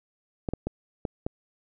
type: clicks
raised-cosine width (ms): 2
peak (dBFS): -15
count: 5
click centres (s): 0.488 / 0.536 / 0.67 / 1.052 / 1.265
effects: none